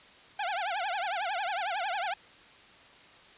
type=tone with vibrato; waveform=sawtooth; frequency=763 Hz; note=G5; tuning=47 cents flat; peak=-26 dBFS; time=0.39-2.14 s; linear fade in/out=5 ms; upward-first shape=triangle; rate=11 Hz; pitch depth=240 cents each way; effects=white hiss -54 dBFS RMS until 3.37 s + resampled to 8000 Hz